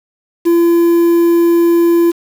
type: tone with quantisation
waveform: triangle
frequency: 340 Hz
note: F4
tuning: 46 cents flat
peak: -5 dBFS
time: 0.45-2.12 s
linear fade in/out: 20 ms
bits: 5
effects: none